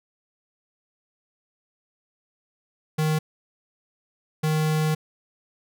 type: tone bursts at uneven times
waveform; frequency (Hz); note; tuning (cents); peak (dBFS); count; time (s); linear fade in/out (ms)
square; 155.4; D#3; -2; -21; 2; 2.98-3.19 / 4.43-4.95; 10
effects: none